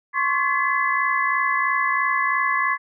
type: tone cluster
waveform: sine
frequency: 1061 / 1124 / 1713 / 2019 Hz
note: C6 / C#6 / A6 / B6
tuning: +24 / +24 / -47 / +38 cents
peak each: -24 dBFS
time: 0.13-2.78 s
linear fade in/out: 50 ms
effects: none